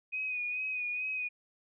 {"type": "tone with vibrato", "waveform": "sine", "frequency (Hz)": 2492, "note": "D#7", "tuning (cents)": 2, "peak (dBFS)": -32, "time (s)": [0.12, 1.29], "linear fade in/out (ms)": 20, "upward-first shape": "sine", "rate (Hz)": 2.3, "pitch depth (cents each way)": 36, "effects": []}